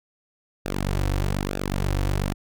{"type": "tone with flanger", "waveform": "sawtooth", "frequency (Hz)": 48.18, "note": "G1", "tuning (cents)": -29, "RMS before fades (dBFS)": -25, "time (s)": [0.65, 2.34], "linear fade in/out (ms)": 10, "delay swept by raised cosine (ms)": [0.95, 4.95], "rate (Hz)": 1.1, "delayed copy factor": -0.85, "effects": []}